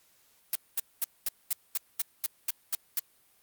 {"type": "noise bursts", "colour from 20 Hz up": "blue", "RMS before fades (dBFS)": -28, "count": 11, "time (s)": [0.53, 2.994], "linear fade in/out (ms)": 2, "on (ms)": 24, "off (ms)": 220, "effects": ["white hiss -65 dBFS RMS until 3.42 s", "Opus 48 kbps"]}